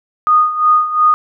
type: tone with tremolo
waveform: sine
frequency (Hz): 1234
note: D#6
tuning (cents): -15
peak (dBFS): -6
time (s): 0.27-1.14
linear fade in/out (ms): 0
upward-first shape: sine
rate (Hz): 2.8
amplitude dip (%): 75
effects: none